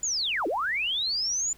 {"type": "linear two-way sweep", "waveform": "sine", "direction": "down then up", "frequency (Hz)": [7130, 288.1, 7130], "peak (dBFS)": -25, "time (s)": [0.03, 1.53], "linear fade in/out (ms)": 2, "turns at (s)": 0.47, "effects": ["added 50 Hz sine -58 dBFS peak until 1.57 s", "pink hiss -56 dBFS RMS until 1.57 s"]}